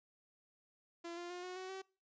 sawtooth tone with pitch steps, 340.5 / 348.5 / 356.6 / 364.9 / 373.5 / 382.2 Hz, F4 / F4 / F4 / F#4 / F#4 / G4, -44 / -4 / +36 / -24 / +16 / -44 cents, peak -40 dBFS, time 1.04-1.82 s, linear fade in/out 10 ms, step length 130 ms, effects noise-tail reverb RT60 0.4 s tail -26 dB re dry + resampled to 16000 Hz

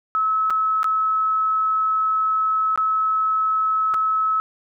sine tone with dropouts, 1294 Hz, E6, 32 cents flat, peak -17 dBFS, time 0.15-4.4 s, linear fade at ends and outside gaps 0 ms, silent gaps 0.5-0.505 / 0.831-0.843 / 2.759-2.776 / 3.939-3.943 s, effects none

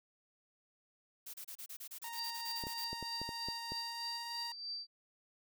blue noise bursts, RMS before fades -47 dBFS, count 15, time 1.26-2.85 s, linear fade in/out 10 ms, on 78 ms, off 30 ms
sawtooth tone with pitch glide, 930 to 938.6 Hz, A#5 to A#5, -4 to +12 cents, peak -40 dBFS, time 2.04-4.52 s, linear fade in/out 2 ms, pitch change +16 cents, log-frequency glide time 3.77-4.38 s
sine tone with tremolo, 4664 Hz, D8, 13 cents flat, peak -38 dBFS, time 2.14-4.87 s, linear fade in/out 50 ms, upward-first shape triangle, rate 3.2 Hz, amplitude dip 65%
clicks, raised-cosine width 2 ms, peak -31 dBFS, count 8, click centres 2.638 / 2.669 / 2.93 / 3.027 / 3.216 / 3.291 / 3.486 / 3.72 s
effects none

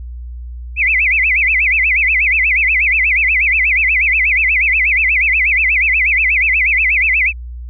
sine tone with vibrato, 2300 Hz, D7, 37 cents flat, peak -10 dBFS, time 0.76-7.33 s, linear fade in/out 50 ms, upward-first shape sine, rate 8.3 Hz, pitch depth 250 cents each way, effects added 60 Hz sine -25 dBFS peak until 7.69 s

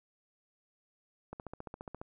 click train, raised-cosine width 1 ms, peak -28 dBFS, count 11, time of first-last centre 1.33-2.015 s, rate 14.6 Hz, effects none

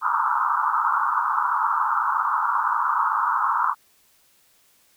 white band-pass noise, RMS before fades -22 dBFS, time 0.01-3.75 s, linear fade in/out 50 ms, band 870 to 1400 Hz, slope 96 dB/octave, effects white hiss -60 dBFS RMS until 4.96 s

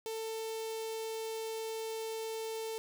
sawtooth tone with notch filter, 445.4 Hz, A4, 21 cents sharp, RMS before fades -39 dBFS, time 0.06-2.78 s, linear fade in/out 0 ms, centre 1500 Hz, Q 0.78, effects none

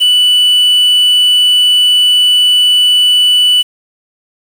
triangle tone with quantisation, 2972 Hz, F#7, 7 cents sharp, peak -4 dBFS, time 0-3.63 s, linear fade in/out 20 ms, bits 5, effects none

